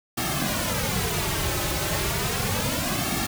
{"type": "noise with flanger", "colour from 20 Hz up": "pink", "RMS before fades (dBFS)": -26, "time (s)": [0.17, 3.27], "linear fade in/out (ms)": 10, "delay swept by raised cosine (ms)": [2, 4.3], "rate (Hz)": 0.33, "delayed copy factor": -0.9, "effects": []}